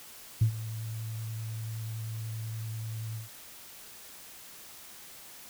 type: tone with ADSR envelope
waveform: sine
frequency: 111.2 Hz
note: A2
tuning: 19 cents sharp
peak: -17 dBFS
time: 0.41-3.29 s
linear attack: 8 ms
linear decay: 91 ms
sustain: -17 dB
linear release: 130 ms
effects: tanh soft clip ceiling -15 dBFS + white hiss -49 dBFS RMS until 5.49 s